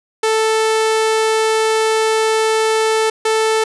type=tone pair in turn; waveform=sawtooth; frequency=440.5 / 440.5 Hz; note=A4 / A4; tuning=+2 / +2 cents; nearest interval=unison; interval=0 cents; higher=neither; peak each=-9 dBFS; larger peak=neither; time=0.23-3.1 / 3.25-3.64 s; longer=first; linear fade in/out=5 ms; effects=resampled to 24000 Hz + 8-bit